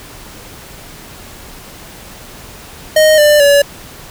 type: tone with pitch steps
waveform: square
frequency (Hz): 621 / 594.7 / 569.5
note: D#5 / D5 / C#5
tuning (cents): -3 / +22 / +47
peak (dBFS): -6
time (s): 2.96-3.62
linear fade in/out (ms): 5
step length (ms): 220
effects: pink hiss -34 dBFS RMS until 4.1 s